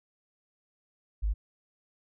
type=tone; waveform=sine; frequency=51.91 Hz; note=G#1; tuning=in tune; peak=-25 dBFS; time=1.22-1.34 s; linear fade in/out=20 ms; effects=none